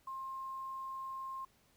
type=tone with quantisation; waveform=sine; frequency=1062 Hz; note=C6; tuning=25 cents sharp; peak=-40 dBFS; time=0.07-1.45 s; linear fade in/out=5 ms; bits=11; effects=pink hiss -70 dBFS RMS until 1.76 s